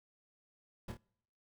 brown noise with echo, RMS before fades -41 dBFS, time 0.88-0.92 s, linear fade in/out 5 ms, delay 26 ms, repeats 2, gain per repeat -6 dB, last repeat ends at 0.972 s, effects noise-tail reverb RT60 0.7 s tail -26 dB re dry

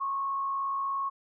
sine tone with frequency modulation, 1096 Hz, C#6, 20 cents flat, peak -28 dBFS, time 0-1.1 s, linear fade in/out 20 ms, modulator 57.3 Hz, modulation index 0.39, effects none

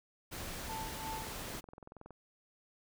pink noise, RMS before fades -43 dBFS, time 0.31-1.61 s, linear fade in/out 20 ms
sine tone with tremolo, 884 Hz, A5, 8 cents sharp, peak -39 dBFS, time 0.68-1.33 s, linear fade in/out 20 ms, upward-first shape sine, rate 2.9 Hz, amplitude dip 80%
click train, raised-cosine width 1 ms, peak -36 dBFS, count 22, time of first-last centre 1.13-2.107 s, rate 21.5 Hz
effects none

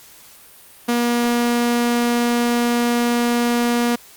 sawtooth tone, 238.8 Hz, A#3, 42 cents sharp, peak -12 dBFS, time 0.88-3.96 s, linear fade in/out 10 ms, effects white hiss -45 dBFS RMS until 4.16 s + Opus 48 kbps

